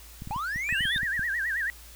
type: clicks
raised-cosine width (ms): 5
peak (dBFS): -25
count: 11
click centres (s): 0.221 / 0.274 / 0.308 / 0.362 / 0.56 / 0.726 / 0.808 / 0.854 / 0.962 / 1.032 / 1.194
type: linear sweep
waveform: triangle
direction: up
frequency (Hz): 785 to 3700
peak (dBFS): -27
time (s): 0.31-0.98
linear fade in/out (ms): 0
type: tone with vibrato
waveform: sine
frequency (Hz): 1740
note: A6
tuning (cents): -20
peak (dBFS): -26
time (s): 0.69-1.7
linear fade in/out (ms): 0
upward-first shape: sine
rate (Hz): 9.2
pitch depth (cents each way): 190
effects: added 57 Hz sine -48 dBFS peak until 1.95 s + white hiss -50 dBFS RMS until 1.95 s